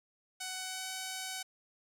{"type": "tone with pitch glide", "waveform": "5% pulse", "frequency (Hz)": [747, 753.9], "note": ["F#5", "F#5"], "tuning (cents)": [16, 32], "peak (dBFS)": -26, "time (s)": [0.4, 1.43], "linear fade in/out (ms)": 10, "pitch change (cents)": 16, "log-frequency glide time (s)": [0.54, 0.9], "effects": []}